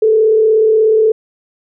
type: tone with frequency modulation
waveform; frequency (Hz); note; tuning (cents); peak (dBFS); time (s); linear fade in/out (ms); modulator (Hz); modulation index
sine; 437.6; A4; -9; -7; 0.02-1.12; 5; 36.6; 0.4
effects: none